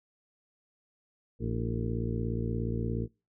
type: harmonic tone with a mistuned harmonic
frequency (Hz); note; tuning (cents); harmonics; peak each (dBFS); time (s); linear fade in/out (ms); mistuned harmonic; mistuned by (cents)
57; A#1; -38; 1 / 2 / 3 / 4 / 5 / 6 / 7 / 8; -36 / -33 / -39 / -36 / -43 / -42 / -42 / -40; 1.39-3.08; 50; 5; +98
effects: noise-tail reverb RT60 0.3 s tail -26 dB re dry